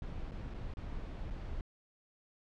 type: noise with dropouts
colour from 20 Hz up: brown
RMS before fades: -41 dBFS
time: 0.02-1.61 s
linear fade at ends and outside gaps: 1 ms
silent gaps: 0.311-0.318 / 0.539-0.544 / 0.738-0.77 / 1.302-1.307 s
effects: low-pass 4000 Hz 12 dB/octave